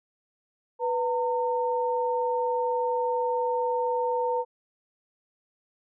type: tone pair together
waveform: sine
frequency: 493.9 / 912.1 Hz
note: B4 / A#5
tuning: 0 / -38 cents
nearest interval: major seventh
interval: 1062 cents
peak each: -26 / -27 dBFS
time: 0.79-4.45 s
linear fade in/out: 50 ms
effects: none